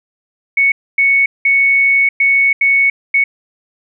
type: tone bursts at uneven times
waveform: sine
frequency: 2217 Hz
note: C#7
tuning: in tune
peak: -8 dBFS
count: 6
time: 0.57-0.72 / 0.98-1.26 / 1.45-2.09 / 2.2-2.53 / 2.61-2.9 / 3.14-3.24 s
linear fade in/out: 5 ms
effects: none